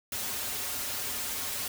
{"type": "noise with comb filter", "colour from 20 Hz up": "white", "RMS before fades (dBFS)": -34, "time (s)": [0.12, 1.68], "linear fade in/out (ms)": 2, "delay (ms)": 6, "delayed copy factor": -0.95, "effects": []}